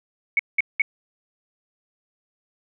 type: tone bursts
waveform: sine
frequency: 2217 Hz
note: C#7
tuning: in tune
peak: -15 dBFS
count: 3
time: 0.37-0.819 s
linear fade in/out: 2 ms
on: 23 ms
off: 190 ms
effects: none